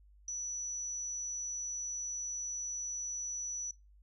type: tone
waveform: sine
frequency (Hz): 5920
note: F#8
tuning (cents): 0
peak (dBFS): -36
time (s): 0.28-3.71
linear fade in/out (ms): 2
effects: noise-tail reverb RT60 0.2 s tail -20 dB re dry + added 50 Hz sine -58 dBFS peak until 4.02 s